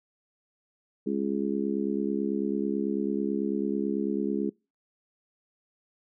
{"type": "harmonic tone", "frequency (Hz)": 69.1, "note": "C#2", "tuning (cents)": -5, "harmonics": [3, 4, 5, 6], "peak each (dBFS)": [-30, -31, -32, -33], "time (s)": [1.06, 4.5], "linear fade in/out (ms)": 10, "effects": ["noise-tail reverb RT60 0.3 s tail -26 dB re dry"]}